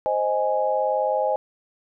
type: chord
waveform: sine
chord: Ab major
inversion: first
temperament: equal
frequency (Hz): 523.3 / 622.3 / 830.6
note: C5 / Eb5 / Ab5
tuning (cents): 0 / 0 / 0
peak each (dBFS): -24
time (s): 0.06-1.36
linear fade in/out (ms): 0
effects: none